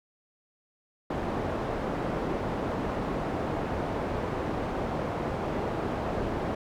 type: low-pass noise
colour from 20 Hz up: white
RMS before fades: -31 dBFS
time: 1.1-6.55 s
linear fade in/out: 5 ms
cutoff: 660 Hz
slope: 12 dB/octave
effects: none